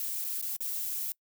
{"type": "noise with dropouts", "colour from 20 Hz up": "violet", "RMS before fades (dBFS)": -34, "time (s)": [0, 1.12], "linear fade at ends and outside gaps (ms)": 1, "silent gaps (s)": [[0.244, 0.248], [0.414, 0.425], [0.565, 0.606]], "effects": ["noise-tail reverb RT60 0.1 s tail -25 dB re dry"]}